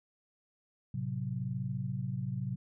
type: chord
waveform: sine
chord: F# diminished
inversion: first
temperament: equal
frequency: 110 / 130.81 / 185 Hz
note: A2 / C3 / F#3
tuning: 0 / 0 / 0 cents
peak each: -39 / -35 / -39 dBFS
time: 0.94-2.56 s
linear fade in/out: 5 ms
effects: none